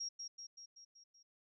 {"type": "tone with echo", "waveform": "sine", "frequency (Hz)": 5600, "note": "F8", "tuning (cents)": 4, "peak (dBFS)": -39, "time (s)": [0, 0.09], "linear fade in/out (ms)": 10, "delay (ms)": 190, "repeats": 6, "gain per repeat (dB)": -4, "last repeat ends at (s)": 1.23, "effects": []}